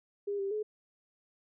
sine tone with pitch steps, 405.1 / 393.3 / 425.5 Hz, G#4 / G4 / G#4, -43 / +6 / +42 cents, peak -31 dBFS, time 0.27-0.63 s, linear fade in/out 10 ms, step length 120 ms, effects none

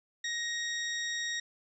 20% pulse tone, 1878 Hz, A#6, 12 cents sharp, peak -27 dBFS, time 0.24-1.4 s, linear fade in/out 5 ms, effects resampled to 22050 Hz

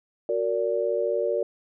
sine chord, Gb augmented, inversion none, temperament just, 370 / 462.5 / 578.1 Hz, Gb4 / Bb4 / D5, 0 / -14 / -27 cents, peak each -29 / -26 / -26 dBFS, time 0.29-1.43 s, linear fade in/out 2 ms, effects none

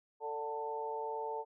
harmonic tone with a mistuned harmonic, 148.2 Hz, D3, 16 cents sharp, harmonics 3 / 4 / 5 / 6, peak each -40 / -46 / -47 / -39 dBFS, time 0.2-1.45 s, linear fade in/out 50 ms, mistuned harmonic 4, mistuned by -25 cents, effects none

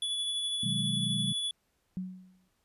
square tone with tremolo, 3421 Hz, A7, 49 cents flat, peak -30 dBFS, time 0.02-1.51 s, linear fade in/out 2 ms, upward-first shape sine, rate 12 Hz, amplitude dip 25%
sine chord, G# minor seventh, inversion first, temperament equal, 123.47 / 155.56 / 185 / 207.7 Hz, B2 / D#3 / F#3 / G#3, 0 / 0 / 0 / 0 cents, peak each -36 dBFS, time 0.63-1.33 s, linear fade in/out 5 ms
sine tone with exponential decay, 185 Hz, F#3, in tune, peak -30 dBFS, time 1.97-2.48 s, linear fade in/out 0 ms, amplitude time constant 110 ms
effects pink hiss -75 dBFS RMS until 2.64 s + resampled to 32000 Hz

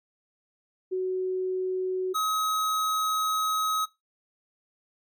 sine / square tone pair in turn, 372 / 1271.7 Hz, F#4 / D#6, +9 / +37 cents, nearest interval octave + major sixth, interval 2128 cents, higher second, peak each -25 dBFS, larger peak neither, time 0.91-2.14 / 2.14-3.86 s, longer second, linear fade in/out 20 ms, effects noise-tail reverb RT60 0.2 s tail -20 dB re dry + Opus 48 kbps

